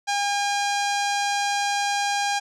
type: tone with low-pass filter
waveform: sawtooth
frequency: 809 Hz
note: G#5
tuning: 46 cents flat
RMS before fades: -24 dBFS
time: 0.07-2.4 s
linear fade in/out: 20 ms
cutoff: 6500 Hz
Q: 1.7
effects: none